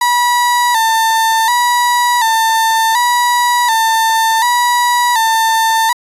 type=tone with vibrato; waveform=35% pulse; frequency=932.3 Hz; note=A#5; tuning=in tune; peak=-8 dBFS; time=0.01-5.93 s; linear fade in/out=5 ms; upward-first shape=square; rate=0.68 Hz; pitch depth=70 cents each way; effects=resampled to 32000 Hz